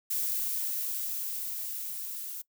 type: noise with level ramp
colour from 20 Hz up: violet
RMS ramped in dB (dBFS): -30 to -39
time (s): 0.1-2.42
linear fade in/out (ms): 10
effects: noise-tail reverb RT60 0.1 s tail -21 dB re dry